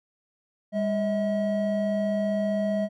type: tone pair together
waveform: triangle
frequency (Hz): 201.9 / 641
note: G#3 / E5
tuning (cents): -49 / -49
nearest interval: octave + minor sixth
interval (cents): 2000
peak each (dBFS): -24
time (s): 0.72-2.89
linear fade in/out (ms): 50
effects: none